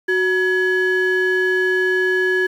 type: ring-modulated tone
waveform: triangle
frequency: 659.3 Hz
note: E5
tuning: in tune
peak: -10 dBFS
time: 0.08-2.47 s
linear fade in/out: 10 ms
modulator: 1030 Hz
effects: 8-bit